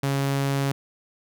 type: tone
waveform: sawtooth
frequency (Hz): 138.3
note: C#3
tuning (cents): -4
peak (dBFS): -18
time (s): 0.03-0.72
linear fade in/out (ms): 5
effects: none